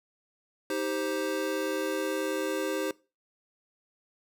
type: chord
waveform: square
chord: C minor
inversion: first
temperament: just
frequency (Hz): 314 / 392.4 / 523.3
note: Eb4 / G4 / C5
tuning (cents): +16 / +2 / 0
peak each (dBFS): -34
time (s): 0.7-2.91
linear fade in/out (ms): 2
effects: noise-tail reverb RT60 0.3 s tail -21 dB re dry